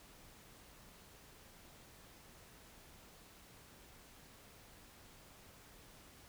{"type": "silence", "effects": ["pink hiss -60 dBFS RMS until 6.28 s"]}